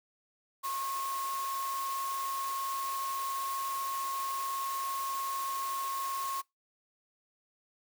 sine tone in noise, 1086 Hz, C#6, 36 cents flat, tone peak -33 dBFS, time 0.63-6.42 s, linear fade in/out 20 ms, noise white, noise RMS -42 dBFS, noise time 0.63-6.42 s, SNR +6 dB, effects noise-tail reverb RT60 0.2 s tail -24 dB re dry + high-pass 400 Hz 12 dB/octave

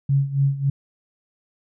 sine tone with tremolo, 138.59 Hz, C#3, in tune, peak -14 dBFS, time 0.09-0.7 s, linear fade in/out 5 ms, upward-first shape sine, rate 3.6 Hz, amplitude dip 80%, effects none

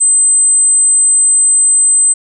sine tone, 8150 Hz, C9, 47 cents flat, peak -5 dBFS, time 0-2.14 s, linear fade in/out 20 ms, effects tanh soft clip ceiling -2 dBFS

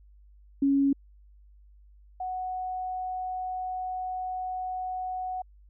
sine tone pair in turn, 277.2 / 740 Hz, C#4 / F#5, 0 / 0 cents, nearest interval octave + perfect fourth, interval 1700 cents, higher second, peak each -20 / -30 dBFS, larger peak first, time 0.62-0.93 / 2.2-5.42 s, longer second, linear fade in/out 5 ms, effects added 50 Hz sine -52 dBFS peak until 5.69 s

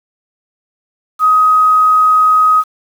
sine tone with quantisation, 1259 Hz, D#6, 20 cents sharp, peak -6 dBFS, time 1.19-2.64 s, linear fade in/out 50 ms, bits 6, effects none

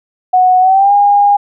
sine tone with pitch glide, 737 to 813 Hz, F#5 to G#5, -7 to -37 cents, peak -5 dBFS, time 0.33-1.37 s, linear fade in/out 10 ms, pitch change +170 cents, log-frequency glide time 0.6-0.93 s, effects none

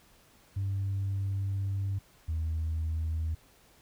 sine tone pair in turn, 98 / 80.11 Hz, G2 / E2, 0 / -49 cents, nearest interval minor third, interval 349 cents, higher first, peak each -27 dBFS, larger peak neither, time 0.56-1.99 / 2.28-3.35 s, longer first, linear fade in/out 10 ms, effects tanh soft clip ceiling -26 dBFS + pink hiss -61 dBFS RMS until 3.81 s

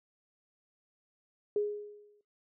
sine tone with exponential decay, 415.3 Hz, G#4, in tune, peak -25 dBFS, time 1.56-2.21 s, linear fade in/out 2 ms, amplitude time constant 140 ms, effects noise-tail reverb RT60 0.2 s tail -20 dB re dry

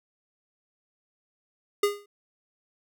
square tone with exponential decay, 408.8 Hz, G#4, 27 cents flat, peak -18 dBFS, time 1.83-2.06 s, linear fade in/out 5 ms, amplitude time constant 49 ms, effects none

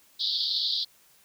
white band-pass noise, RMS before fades -28 dBFS, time 0.19-0.85 s, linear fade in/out 20 ms, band 3400 to 4800 Hz, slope 96 dB/octave, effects white hiss -60 dBFS RMS until 1.24 s

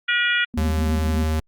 harmonic tone, 480.8 Hz, B4, 46 cents flat, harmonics 3 / 4 / 5 / 6 / 7, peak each -21 / -23 / -25 / -27 / -28 dBFS, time 0.08-0.45 s, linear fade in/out 10 ms
sine tone with vibrato, 219.9 Hz, A3, 1 cent flat, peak -26 dBFS, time 0.54-1.24 s, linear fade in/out 0 ms, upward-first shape sine, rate 11 Hz, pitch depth 220 cents each way
square tone, 78.4 Hz, D#2, 14 cents sharp, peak -20 dBFS, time 0.57-1.4 s, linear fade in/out 5 ms
effects Opus 48 kbps

